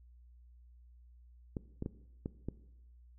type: clicks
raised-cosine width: 3 ms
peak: -24 dBFS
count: 5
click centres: 1.568 / 1.824 / 1.861 / 2.259 / 2.486 s
effects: noise-tail reverb RT60 0.9 s tail -18 dB re dry + added 60 Hz sine -56 dBFS peak until 3.18 s